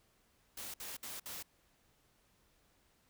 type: noise bursts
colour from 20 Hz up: white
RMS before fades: -45 dBFS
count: 4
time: 0.57-1.427 s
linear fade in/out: 5 ms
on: 170 ms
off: 59 ms
effects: pink hiss -72 dBFS RMS until 3.09 s